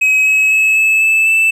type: tone with pitch steps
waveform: triangle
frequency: 2546 / 2565 / 2585 / 2604 / 2624 / 2643 Hz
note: D#7 / E7 / E7 / E7 / E7 / E7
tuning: +39 / -48 / -34 / -22 / -9 / +4 cents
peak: -7 dBFS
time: 0.01-1.51 s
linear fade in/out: 10 ms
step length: 250 ms
effects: none